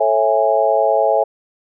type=chord; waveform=sine; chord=A major seventh; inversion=none; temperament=just; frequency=440 / 550 / 660 / 825 Hz; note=A4 / C#5 / E5 / G#5; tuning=0 / -14 / +2 / -12 cents; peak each=-20 / -17 / -16 / -18 dBFS; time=0-1.24 s; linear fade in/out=10 ms; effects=none